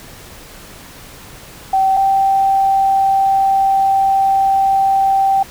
sine tone pair in turn, 770 / 779.4 Hz, G5 / G5, -31 / -10 cents, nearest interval unison, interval 21 cents, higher second, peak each -10 dBFS, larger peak neither, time 1.73-1.97 / 1.97-5.43 s, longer second, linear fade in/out 5 ms, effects pink hiss -37 dBFS RMS until 5.5 s

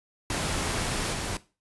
pink noise with level steps, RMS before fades -29 / -32 dBFS, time 0.3-1.37 s, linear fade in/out 2 ms, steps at 1.12 s, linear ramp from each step 20 ms, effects noise-tail reverb RT60 0.3 s tail -17 dB re dry + resampled to 24000 Hz

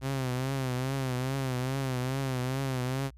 sawtooth tone with vibrato, 130.81 Hz, C3, in tune, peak -25 dBFS, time 0.01-3.11 s, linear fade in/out 50 ms, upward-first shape triangle, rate 2.4 Hz, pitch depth 90 cents each way, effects added 60 Hz sine -49 dBFS peak until 3.17 s + resampled to 32000 Hz

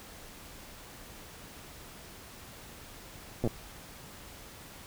slowing click train, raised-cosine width 2 ms, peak -17 dBFS, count 5, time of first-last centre 3.44-3.474 s, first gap 8 ms, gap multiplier 1.05, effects pink hiss -49 dBFS RMS until 4.86 s

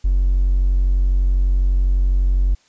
triangle tone with hard clipping, 46 Hz, F#1, 9 cents flat, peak -13 dBFS, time 0.04-2.55 s, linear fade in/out 10 ms, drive 3 dB, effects white hiss -57 dBFS RMS until 2.68 s + resampled to 16000 Hz

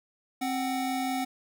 square tone pair together, 264 / 746.7 Hz, C4 / F#5, +16 / +16 cents, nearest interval octave + tritone, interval 1800 cents, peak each -31 / -32 dBFS, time 0.41-1.25 s, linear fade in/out 10 ms, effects none

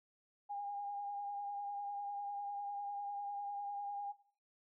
sine tone with vibrato, 811 Hz, G#5, 41 cents flat, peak -39 dBFS, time 0.49-4.13 s, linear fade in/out 20 ms, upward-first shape sine, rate 10 Hz, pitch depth 19 cents each way, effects noise-tail reverb RT60 0.5 s tail -18 dB re dry

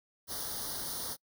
white noise with comb filter, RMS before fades -38 dBFS, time 0.27-1.17 s, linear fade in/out 50 ms, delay 0.2 ms, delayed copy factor +0.95, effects noise-tail reverb RT60 0.1 s tail -26 dB re dry

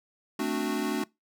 square chord, D dominant seventh, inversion second, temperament equal with one note detuned, 220 / 261.6 / 293.7 / 368.7 Hz, A3 / C4 / D4 / F#4, 0 / 0 / 0 / -6 cents, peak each -34 / -35 / -32 / -34 dBFS, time 0.39-1.04 s, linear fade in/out 5 ms, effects noise-tail reverb RT60 0.2 s tail -23 dB re dry

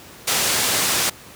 white low-pass noise, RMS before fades -20 dBFS, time 0.27-1.1 s, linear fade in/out 10 ms, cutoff 9400 Hz, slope 12 dB/octave, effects pink hiss -42 dBFS RMS until 1.35 s + high-pass 80 Hz 12 dB/octave

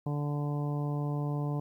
harmonic tone, 146 Hz, D3, 10 cents flat, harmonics 1 / 2 / 3 / 4 / 5 / 6 / 7, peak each -30 / -38 / -42 / -45 / -45 / -47 / -47 dBFS, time 0.06-1.6 s, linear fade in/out 5 ms, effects 11-bit

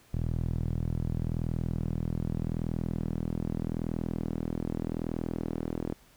sawtooth tone with band-pass filter sweep, 40.82 Hz, E1, 16 cents flat, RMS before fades -32 dBFS, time 0.13-5.94 s, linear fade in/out 10 ms, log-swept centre 120 to 300 Hz, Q 1.3, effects pink hiss -60 dBFS RMS until 6.16 s

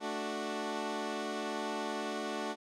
15% pulse chord, D major, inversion second, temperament equal, 220 / 293.7 / 370 Hz, A3 / D4 / F#4, 0 / 0 / 0 cents, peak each -33 dBFS, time 0-2.56 s, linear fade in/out 50 ms, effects low-pass 7000 Hz 12 dB/octave

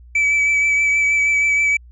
triangle tone with vibrato, 2300 Hz, D7, 37 cents flat, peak -12 dBFS, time 0.15-1.77 s, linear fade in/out 5 ms, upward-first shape triangle, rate 6.3 Hz, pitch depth 24 cents each way, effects added 60 Hz sine -40 dBFS peak until 1.91 s + resampled to 22050 Hz

